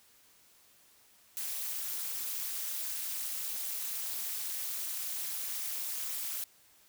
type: noise with amplitude modulation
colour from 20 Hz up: blue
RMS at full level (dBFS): -33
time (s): 1.37-6.44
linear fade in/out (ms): 0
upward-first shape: sine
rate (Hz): 240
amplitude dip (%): 90
effects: white hiss -63 dBFS RMS until 6.88 s